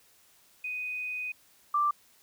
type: tone pair in turn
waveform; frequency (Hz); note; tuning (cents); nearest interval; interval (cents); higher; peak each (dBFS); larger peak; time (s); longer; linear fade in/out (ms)
sine; 2494 / 1177; D#7 / D6; +3 / +3; octave + minor second; 1300; first; -32 / -23; second; 0.64-1.32 / 1.74-1.91; first; 5
effects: white hiss -62 dBFS RMS until 2.22 s